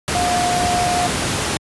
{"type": "tone in noise", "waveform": "sine", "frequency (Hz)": 713, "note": "F5", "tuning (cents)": 36, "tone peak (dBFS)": -17, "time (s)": [0.15, 1.07], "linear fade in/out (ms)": 0, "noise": "pink", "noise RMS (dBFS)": -20, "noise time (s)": [0.08, 1.57], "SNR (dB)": 0, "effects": ["high-pass 80 Hz 12 dB/octave", "resampled to 24000 Hz"]}